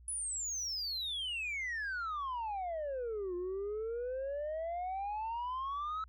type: exponential two-way sweep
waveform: sine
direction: down then up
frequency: 10270 to 350 to 1310 Hz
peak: -33 dBFS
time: 0.08-6.04 s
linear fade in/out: 2 ms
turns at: 3.35 s
effects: tanh soft clip ceiling -34 dBFS + added 60 Hz sine -54 dBFS peak until 6.08 s